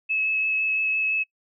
sine tone with vibrato, 2589 Hz, E7, 32 cents flat, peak -21 dBFS, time 0.09-1.24 s, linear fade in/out 20 ms, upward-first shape sine, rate 5.9 Hz, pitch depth 10 cents each way, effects noise-tail reverb RT60 0.1 s tail -26 dB re dry

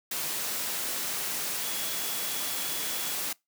sine tone in noise, 3366 Hz, G#7, 23 cents sharp, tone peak -41 dBFS, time 1.63-3.14 s, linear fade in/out 5 ms, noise white, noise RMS -32 dBFS, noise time 0.11-3.33 s, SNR -12 dB, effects noise-tail reverb RT60 0.2 s tail -24 dB re dry + high-pass 150 Hz 12 dB/octave

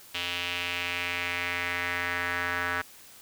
square tone with band-pass filter sweep, 87.8 Hz, F2, 10 cents sharp, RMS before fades -31 dBFS, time 0.14-2.82 s, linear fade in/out 10 ms, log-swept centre 3000 to 1600 Hz, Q 3.1, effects white hiss -51 dBFS RMS until 3.21 s

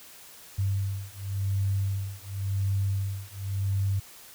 sine beating tone pair, 97.6 / 98.52 Hz, G2 / G2, -7 / +9 cents, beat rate 0.92 Hz, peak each -29 dBFS, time 0.58-4 s, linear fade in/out 10 ms, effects white hiss -49 dBFS RMS until 4.34 s

